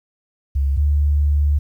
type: tone pair in turn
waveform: sine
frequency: 69.3 / 72.89 Hz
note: C#2 / D2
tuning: 0 / -12 cents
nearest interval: minor second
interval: 88 cents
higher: second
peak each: -15 / -13 dBFS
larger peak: second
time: 0.55-0.77 / 0.77-1.59 s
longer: second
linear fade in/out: 10 ms
effects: 9-bit